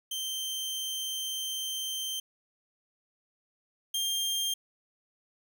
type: tone pair in turn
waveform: sawtooth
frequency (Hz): 3128 / 3194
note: G7 / G7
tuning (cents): -4 / +32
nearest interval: unison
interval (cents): 36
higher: second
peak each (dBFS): -29 / -25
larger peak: second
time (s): 0.11-2.2 / 3.94-4.54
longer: first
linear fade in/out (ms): 5
effects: none